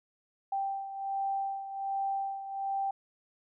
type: beating tone pair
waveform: sine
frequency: 784 / 785.3 Hz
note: G5 / G5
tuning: 0 / +3 cents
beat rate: 1.3 Hz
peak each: -32 / -38 dBFS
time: 0.52-2.91 s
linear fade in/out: 5 ms
effects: none

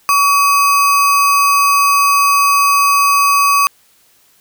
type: tone with sample-and-hold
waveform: sine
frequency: 1135 Hz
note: C#6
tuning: 41 cents sharp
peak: -8 dBFS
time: 0.09-3.67 s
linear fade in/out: 0 ms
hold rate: 3675 Hz
effects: white hiss -52 dBFS RMS until 4.4 s

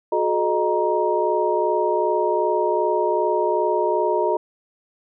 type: tone cluster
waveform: sine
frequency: 365.3 / 427.9 / 615 / 941 Hz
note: F#4 / A4 / D#5 / A#5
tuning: -22 / -48 / -20 / +16 cents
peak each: -23 dBFS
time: 0.12-4.37 s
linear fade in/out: 5 ms
effects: none

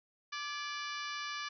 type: harmonic tone with a mistuned harmonic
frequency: 587.3 Hz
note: D5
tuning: in tune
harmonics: 2 / 3 / 4 / 5 / 6 / 7 / 8 / 9 / 10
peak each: -42 / -44 / -45 / -48 / -49 / -51 / -49 / -52 / -53 dBFS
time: 0.32-1.49 s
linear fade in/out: 10 ms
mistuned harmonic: 3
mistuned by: -54 cents
effects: none

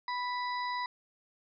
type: harmonic tone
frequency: 987.8 Hz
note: B5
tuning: in tune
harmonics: 1 / 2 / 4 / 5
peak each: -33 / -39 / -45 / -47 dBFS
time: 0.08-0.86 s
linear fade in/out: 2 ms
effects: none

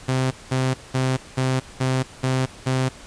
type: tone bursts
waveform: sawtooth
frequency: 130.2 Hz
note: C3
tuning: 8 cents flat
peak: -15 dBFS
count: 7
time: 0.08-2.89 s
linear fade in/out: 10 ms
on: 230 ms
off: 200 ms
effects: pink hiss -43 dBFS RMS until 3.06 s + resampled to 22050 Hz

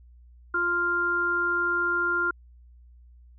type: harmonic tone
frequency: 349.2 Hz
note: F4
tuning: in tune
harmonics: 1 / 3 / 4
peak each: -32 / -34 / -23 dBFS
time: 0.54-2.31 s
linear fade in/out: 5 ms
effects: added 60 Hz sine -49 dBFS peak until 3.38 s

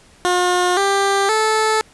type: tone with pitch steps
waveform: 15% pulse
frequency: 358.6 / 395.6 / 436.4 Hz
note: F4 / G4 / A4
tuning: +46 / +16 / -14 cents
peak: -8 dBFS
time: 0.25-1.81 s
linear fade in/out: 0 ms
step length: 520 ms
effects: pink hiss -49 dBFS RMS until 1.93 s + resampled to 24000 Hz

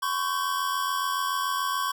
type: tone cluster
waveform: square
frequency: 1026 / 1113 / 1549 Hz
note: C6 / C#6 / G6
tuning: -34 / +7 / -21 cents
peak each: -32 / -28 / -35 dBFS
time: 0.02-1.92 s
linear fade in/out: 10 ms
effects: none

